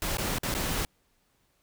pink noise with dropouts, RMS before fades -30 dBFS, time 0.02-0.85 s, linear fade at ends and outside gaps 1 ms, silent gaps 0.171-0.183 / 0.384-0.433 / 0.541-0.549 s, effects pink hiss -70 dBFS RMS until 1.62 s

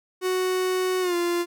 45% pulse tone with pitch glide, 370 to 347.2 Hz, F#4 to F4, 0 to -10 cents, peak -22 dBFS, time 0.21-1.46 s, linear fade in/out 50 ms, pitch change -110 cents, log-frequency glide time 1.01-1.15 s, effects none

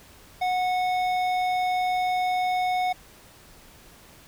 sine tone with hard clipping, 733 Hz, F#5, 16 cents flat, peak -24 dBFS, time 0.41-2.93 s, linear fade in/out 10 ms, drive 11 dB, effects pink hiss -51 dBFS RMS until 4.27 s

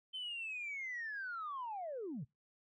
sine linear sweep, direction down, 3100 to 110 Hz, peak -39 dBFS, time 0.13-2.25 s, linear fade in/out 20 ms, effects noise-tail reverb RT60 0.2 s tail -24 dB re dry + tanh soft clip ceiling -36 dBFS

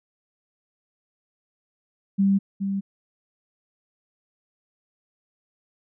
sine tone with echo, 196.4 Hz, G3, 4 cents sharp, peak -16 dBFS, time 2.18-2.39 s, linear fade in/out 20 ms, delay 420 ms, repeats 1, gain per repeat -7 dB, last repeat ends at 2.81 s, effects none

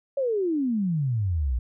sine exponential sweep, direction down, 569 to 56.9 Hz, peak -22 dBFS, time 0.17-1.59 s, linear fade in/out 5 ms, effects none

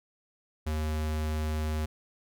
square tone, 77.3 Hz, D#2, 11 cents flat, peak -29 dBFS, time 0.66-1.86 s, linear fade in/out 10 ms, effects none

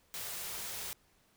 white band-stop noise, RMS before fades -41 dBFS, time 0.14-0.93 s, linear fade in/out 0 ms, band 230 to 340 Hz, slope 96 dB/octave, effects pink hiss -69 dBFS RMS until 1.36 s

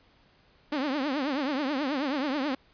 sawtooth tone with vibrato, 280 Hz, C#4, 18 cents sharp, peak -23 dBFS, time 0.72-2.55 s, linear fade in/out 5 ms, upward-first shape triangle, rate 9.3 Hz, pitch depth 200 cents each way, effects pink hiss -62 dBFS RMS until 2.73 s + resampled to 11025 Hz

